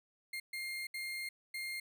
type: tone bursts at uneven times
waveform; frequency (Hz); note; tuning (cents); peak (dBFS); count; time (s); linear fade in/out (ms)
35% pulse; 2118; C7; +21; -37; 4; 0.33-0.4 / 0.53-0.87 / 0.94-1.29 / 1.54-1.8; 5
effects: none